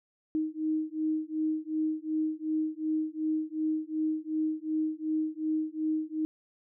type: beating tone pair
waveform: sine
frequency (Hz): 311.1 / 313.8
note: D#4 / D#4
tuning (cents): 0 / +15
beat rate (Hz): 2.7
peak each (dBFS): -31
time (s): 0.35-6.25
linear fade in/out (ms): 0
effects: none